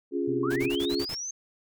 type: chord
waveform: sine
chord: Db major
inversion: none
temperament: equal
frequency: 277.2 / 349.2 / 415.3 Hz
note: Db4 / F4 / Ab4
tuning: 0 / 0 / 0 cents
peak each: -30 / -29 / -31 dBFS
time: 0.11-1.06 s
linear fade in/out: 50 ms
type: harmonic tone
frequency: 130.2 Hz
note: C3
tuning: 8 cents flat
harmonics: 1 / 2 / 3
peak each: -36 / -36 / -36 dBFS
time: 0.27-0.69 s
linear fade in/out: 10 ms
type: linear sweep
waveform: sine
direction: up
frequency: 1038 to 6390 Hz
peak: -32 dBFS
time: 0.43-1.31 s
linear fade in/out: 5 ms
type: noise bursts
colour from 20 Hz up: pink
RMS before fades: -39 dBFS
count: 7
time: 0.5-1.151 s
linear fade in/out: 10 ms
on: 63 ms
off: 35 ms
effects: none